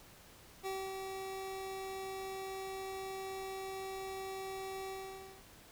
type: tone with ADSR envelope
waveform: 25% pulse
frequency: 383.9 Hz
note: G4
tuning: 36 cents flat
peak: -33 dBFS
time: 0.63-5.45 s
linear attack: 32 ms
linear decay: 250 ms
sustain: -4 dB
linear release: 570 ms
effects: pink hiss -58 dBFS RMS until 5.71 s